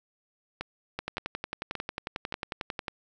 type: two click trains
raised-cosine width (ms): 0.3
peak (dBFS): -17 / -16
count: 4 / 22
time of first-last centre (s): 0.61-2.324 / 0.99-2.882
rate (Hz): 1.75 / 11.1
effects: none